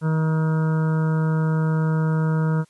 harmonic tone, 158.4 Hz, D#3, 31 cents sharp, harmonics 1 / 2 / 3 / 4 / 6 / 7 / 8 / 9 / 10, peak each -18 / -35 / -31 / -39 / -35 / -45 / -38 / -37 / -44 dBFS, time 0.01-2.65 s, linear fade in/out 50 ms, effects white hiss -60 dBFS RMS until 2.69 s + resampled to 24000 Hz

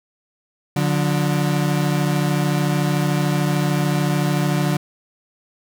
35% pulse tone pair together, 146.83 / 180.33 Hz, D3 / F#3, 0 / -44 cents, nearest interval major third, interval 356 cents, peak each -17 / -20 dBFS, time 0.76-4.77 s, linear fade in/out 5 ms, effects none

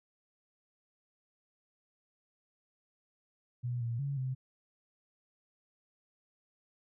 sine tone with pitch steps, 122.2 / 117.1 / 140.1 / 130 Hz, B2 / A#2 / C#3 / C3, -18 / +8 / +19 / -11 cents, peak -32 dBFS, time 3.63-4.35 s, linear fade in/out 20 ms, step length 180 ms, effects none

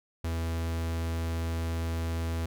45% pulse tone, 82.6 Hz, E2, 4 cents sharp, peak -29 dBFS, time 0.24-2.46 s, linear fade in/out 5 ms, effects none

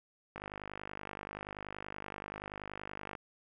click train, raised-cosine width 0.5 ms, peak -26 dBFS, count 142, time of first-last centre 0.36-3.152 s, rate 50.5 Hz, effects none

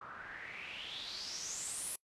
white noise with low-pass filter sweep, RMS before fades -44 dBFS, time 0.01-1.96 s, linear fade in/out 5 ms, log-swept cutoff 1200 to 11000 Hz, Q 6.1, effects noise-tail reverb RT60 0.1 s tail -24 dB re dry + resampled to 32000 Hz

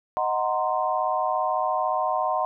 sine chord, C half-diminished seventh, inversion first, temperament equal, 622.3 / 740 / 932.3 / 1046.5 Hz, Eb5 / Gb5 / Bb5 / C6, 0 / 0 / 0 / 0 cents, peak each -28 / -26 / -29 / -27 dBFS, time 0.17-2.45 s, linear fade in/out 0 ms, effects none

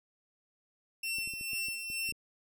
sawtooth tone with tremolo, 2701 Hz, E7, 42 cents sharp, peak -29 dBFS, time 1.03-2.12 s, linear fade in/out 5 ms, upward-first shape sine, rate 2.2 Hz, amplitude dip 50%
clicks, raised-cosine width 3 ms, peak -38 dBFS, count 9, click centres 1.185 / 1.275 / 1.337 / 1.411 / 1.533 / 1.685 / 1.901 / 2.09 / 2.123 s
effects none

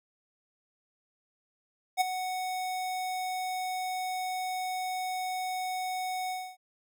square tone with ADSR envelope, 741 Hz, F#5, 2 cents sharp, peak -21 dBFS, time 1.97-6.57 s, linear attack 39 ms, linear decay 15 ms, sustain -11 dB, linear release 270 ms, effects none

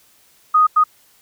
sine tone bursts at uneven times, 1244.5 Hz, D#6, in tune, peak -9 dBFS, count 2, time 0.54-0.67 / 0.76-0.84 s, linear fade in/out 10 ms, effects white hiss -54 dBFS RMS until 1.21 s

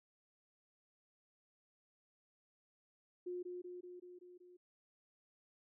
sine tone with echo, 357.9 Hz, F4, 42 cents sharp, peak -40 dBFS, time 3.26-3.43 s, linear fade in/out 10 ms, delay 190 ms, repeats 6, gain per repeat -3 dB, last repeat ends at 4.57 s, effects none

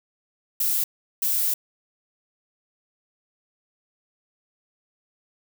violet noise bursts at uneven times, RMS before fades -23 dBFS, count 2, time 0.6-0.84 / 1.22-1.54 s, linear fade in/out 5 ms, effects none

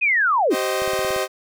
sine linear sweep, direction down, 2551 to 207.7 Hz, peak -15 dBFS, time 0.01-0.55 s, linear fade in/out 20 ms
sawtooth chord, C minor, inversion second, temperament equal with one note detuned, 384.2 / 523.3 / 622.3 Hz, G4 / C5 / Eb5, -35 / 0 / 0 cents, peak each -21 dBFS, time 0.5-1.28 s, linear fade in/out 50 ms
click train, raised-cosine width 3 ms, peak -24 dBFS, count 7, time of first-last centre 0.82-1.163 s, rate 17.5 Hz
effects none

